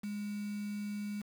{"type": "tone with quantisation", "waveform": "sine", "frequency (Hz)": 206.3, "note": "G#3", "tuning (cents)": -11, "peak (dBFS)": -36, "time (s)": [0.03, 1.22], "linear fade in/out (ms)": 10, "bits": 8, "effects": []}